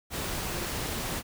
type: tone in noise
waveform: sine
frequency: 349.2 Hz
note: F4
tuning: in tune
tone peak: -41 dBFS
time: 0.46-0.74 s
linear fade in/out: 50 ms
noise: pink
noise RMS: -33 dBFS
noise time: 0.1-1.23 s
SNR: -11 dB
effects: none